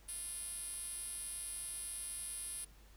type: tone with band-pass filter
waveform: 5% pulse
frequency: 349.2 Hz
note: F4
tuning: in tune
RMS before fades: -44 dBFS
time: 0.08-2.65 s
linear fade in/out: 10 ms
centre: 10000 Hz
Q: 6.8
effects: added 50 Hz sine -59 dBFS peak until 2.96 s + pink hiss -65 dBFS RMS until 2.96 s